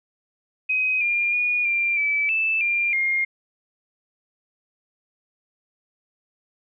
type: tone with pitch steps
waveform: sine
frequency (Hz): 2521 / 2403 / 2447 / 2378 / 2306 / 2635 / 2390 / 2128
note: D#7 / D7 / D#7 / D7 / D7 / E7 / D7 / C7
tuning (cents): +22 / +39 / -29 / +21 / -32 / -1 / +30 / +29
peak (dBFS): -19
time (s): 0.69-3.25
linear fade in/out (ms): 10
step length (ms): 320
effects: none